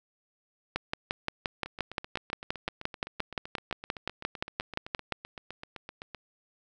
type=two click trains; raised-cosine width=0.3 ms; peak=-13 / -24 dBFS; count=26 / 36; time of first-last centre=0.76-5.123 / 1.66-6.147 s; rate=5.73 / 7.8 Hz; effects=none